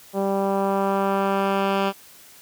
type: tone with low-pass filter sweep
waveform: 10% pulse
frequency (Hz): 196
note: G3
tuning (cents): 0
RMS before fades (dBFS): -22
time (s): 0.13-1.93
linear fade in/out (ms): 50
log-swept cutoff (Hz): 620 to 3200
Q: 1
effects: white hiss -48 dBFS RMS until 2.41 s + high-pass 60 Hz 12 dB/octave

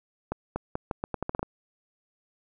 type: accelerating click train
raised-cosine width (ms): 1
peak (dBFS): -15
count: 11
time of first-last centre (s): 0.32-1.43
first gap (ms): 240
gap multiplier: 0.81
effects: none

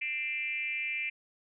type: tone with frequency modulation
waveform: sine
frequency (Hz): 2363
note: D7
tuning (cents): +10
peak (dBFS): -31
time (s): 0.01-1.1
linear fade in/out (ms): 10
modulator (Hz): 275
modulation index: 0.99
effects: none

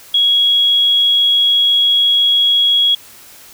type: tone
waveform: sine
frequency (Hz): 3322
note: G#7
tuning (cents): 0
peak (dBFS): -9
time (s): 0.14-2.95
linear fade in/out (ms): 5
effects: white hiss -40 dBFS RMS until 3.53 s

